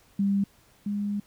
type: tone pair in turn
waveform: sine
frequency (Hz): 198.7 / 204.4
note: G3 / G#3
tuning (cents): +24 / -27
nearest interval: unison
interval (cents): 49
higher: second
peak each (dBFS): -21 / -26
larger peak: first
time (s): 0.19-0.44 / 0.86-1.2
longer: second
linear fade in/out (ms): 5
effects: pink hiss -60 dBFS RMS until 1.26 s